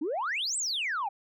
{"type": "exponential two-way sweep", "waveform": "sine", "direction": "up then down", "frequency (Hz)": [275.1, 8372, 758], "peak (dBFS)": -27, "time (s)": [0.01, 1.09], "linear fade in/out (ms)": 10, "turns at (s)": 0.57, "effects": ["tanh soft clip ceiling -25 dBFS"]}